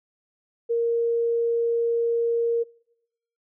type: tone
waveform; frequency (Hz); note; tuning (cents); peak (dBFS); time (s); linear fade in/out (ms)
sine; 466.2; A#4; 0; -20; 0.69-2.64; 20
effects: noise-tail reverb RT60 0.9 s tail -26 dB re dry